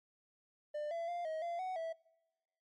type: tone with pitch steps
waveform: triangle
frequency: 597 / 673 / 697 / 633 / 686 / 745 / 655 Hz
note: D5 / E5 / F5 / D#5 / F5 / F#5 / E5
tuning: +28 / +36 / -4 / +30 / -31 / +12 / -11 cents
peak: -35 dBFS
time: 0.74-1.93 s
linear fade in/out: 10 ms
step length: 170 ms
effects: noise-tail reverb RT60 1.0 s tail -24 dB re dry + MP3 48 kbps